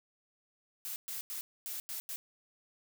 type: noise bursts at uneven times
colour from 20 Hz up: blue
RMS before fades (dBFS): -40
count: 6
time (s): 0.85-0.96 / 1.08-1.21 / 1.3-1.41 / 1.66-1.8 / 1.89-2 / 2.09-2.16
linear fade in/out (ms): 0
effects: none